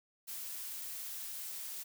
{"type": "noise", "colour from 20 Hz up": "blue", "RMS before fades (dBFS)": -43, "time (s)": [0.27, 1.84], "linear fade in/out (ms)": 20, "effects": []}